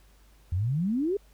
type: exponential sweep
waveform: sine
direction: up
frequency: 81.9 to 422.4 Hz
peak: -24 dBFS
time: 0.52-1.17 s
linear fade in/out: 5 ms
effects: added 50 Hz sine -55 dBFS peak until 1.33 s + pink hiss -63 dBFS RMS until 1.33 s